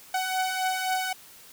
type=beating tone pair; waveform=sawtooth; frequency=746 / 749.8 Hz; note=F#5 / F#5; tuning=+14 / +23 cents; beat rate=3.8 Hz; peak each=-28 / -23 dBFS; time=0.14-1.13 s; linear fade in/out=5 ms; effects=white hiss -50 dBFS RMS until 1.52 s